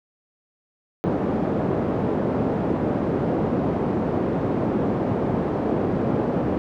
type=band-pass noise; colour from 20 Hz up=pink; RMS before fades=-23 dBFS; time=1.04-6.58 s; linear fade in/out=0 ms; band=170 to 550 Hz; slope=12 dB/octave; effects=none